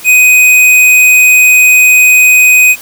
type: tone with hard clipping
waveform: sine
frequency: 2500 Hz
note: D#7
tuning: 8 cents sharp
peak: -3 dBFS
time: 0.04-2.76 s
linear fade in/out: 50 ms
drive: 16 dB
effects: white hiss -30 dBFS RMS until 2.81 s